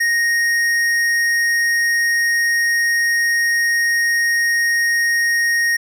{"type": "tone with tanh clipping", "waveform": "sine", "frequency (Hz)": 1864.7, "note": "A#6", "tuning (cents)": 0, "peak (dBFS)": -16, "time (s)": [0, 5.77], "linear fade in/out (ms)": 10, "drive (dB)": 14, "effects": []}